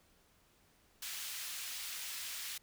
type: high-pass noise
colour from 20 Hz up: pink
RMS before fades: -43 dBFS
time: 1.02-2.58 s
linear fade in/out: 5 ms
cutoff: 2400 Hz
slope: 12 dB/octave
effects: pink hiss -69 dBFS RMS until 2.62 s